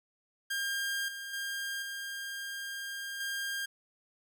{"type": "tone with level steps", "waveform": "sawtooth", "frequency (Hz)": 1606, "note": "G6", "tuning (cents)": 41, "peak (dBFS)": [-28, -36, -31, -34, -30], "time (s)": [0.5, 3.66], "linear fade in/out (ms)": 10, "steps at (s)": [1.08, 1.33, 1.82, 3.2], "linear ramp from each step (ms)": 5, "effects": []}